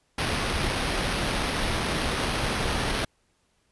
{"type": "noise with sample-and-hold", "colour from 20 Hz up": "pink", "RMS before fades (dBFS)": -27, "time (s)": [0.18, 3.05], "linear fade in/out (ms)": 5, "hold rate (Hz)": 7350, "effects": ["pink hiss -69 dBFS RMS until 3.71 s", "resampled to 24000 Hz"]}